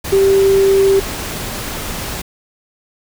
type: tone in noise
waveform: sine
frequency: 390 Hz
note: G4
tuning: 9 cents flat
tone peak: -8 dBFS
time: 0.12-1 s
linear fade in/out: 10 ms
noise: pink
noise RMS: -24 dBFS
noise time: 0.04-2.22 s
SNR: +13 dB
effects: none

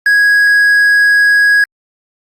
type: tone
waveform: triangle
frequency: 1658 Hz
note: G#6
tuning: 3 cents flat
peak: -4 dBFS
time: 0.06-1.64 s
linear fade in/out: 2 ms
effects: Opus 24 kbps

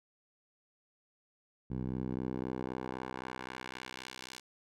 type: tone with band-pass filter sweep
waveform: 10% pulse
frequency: 63.8 Hz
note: C2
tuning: 43 cents flat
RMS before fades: -40 dBFS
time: 1.7-4.4 s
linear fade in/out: 10 ms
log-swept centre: 140 to 5200 Hz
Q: 0.79
effects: none

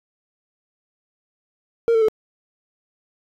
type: tone with pitch steps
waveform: triangle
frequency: 463 / 449 / 435.5 Hz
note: A#4 / A4 / A4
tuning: -12 / +35 / -18 cents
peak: -11 dBFS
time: 1.88-2.084 s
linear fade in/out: 0 ms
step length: 68 ms
effects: tanh soft clip ceiling -7 dBFS

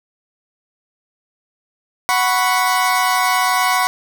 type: chord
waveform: 30% pulse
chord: F# suspended fourth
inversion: none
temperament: equal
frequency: 740 / 987.8 / 1108.7 Hz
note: F#5 / B5 / C#6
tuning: 0 / 0 / 0 cents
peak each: -16 dBFS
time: 2.09-3.87 s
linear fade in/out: 0 ms
effects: none

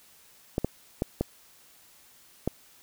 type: clicks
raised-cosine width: 2 ms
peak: -12 dBFS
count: 5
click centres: 0.581 / 0.646 / 1.021 / 1.21 / 2.476 s
effects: white hiss -57 dBFS RMS until 2.82 s

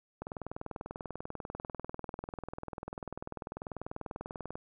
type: click train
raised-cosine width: 1 ms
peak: -25 dBFS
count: 89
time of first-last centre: 0.22-4.555 s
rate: 20.3 Hz
effects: none

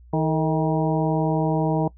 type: harmonic tone with a mistuned harmonic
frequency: 158.8 Hz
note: D#3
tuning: 36 cents sharp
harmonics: 1 / 2 / 3 / 4 / 5 / 6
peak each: -22 / -25 / -27 / -28 / -29 / -30 dBFS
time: 0.13-1.88 s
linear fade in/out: 5 ms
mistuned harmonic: 3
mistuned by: -76 cents
effects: noise-tail reverb RT60 0.1 s tail -21 dB re dry + added 60 Hz sine -45 dBFS peak until 1.97 s

